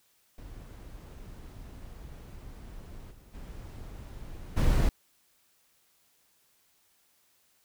brown noise with level steps, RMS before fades -45 / -53 / -43 / -24 dBFS, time 0.38-4.89 s, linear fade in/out 2 ms, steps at 3.1 / 3.33 / 4.56 s, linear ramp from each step 20 ms, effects white hiss -68 dBFS RMS until 7.64 s

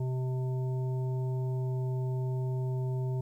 harmonic tone, 128.6 Hz, C3, 30 cents flat, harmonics 1 / 3 / 5 / 7, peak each -29 / -40 / -48 / -49 dBFS, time 0-3.21 s, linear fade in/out 5 ms, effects 11-bit

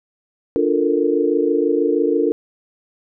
sine chord, Bb major seventh, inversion first, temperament equal, 293.7 / 349.2 / 440 / 466.2 Hz, D4 / F4 / A4 / Bb4, 0 / 0 / 0 / 0 cents, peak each -20 dBFS, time 0.56-2.32 s, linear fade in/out 0 ms, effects none

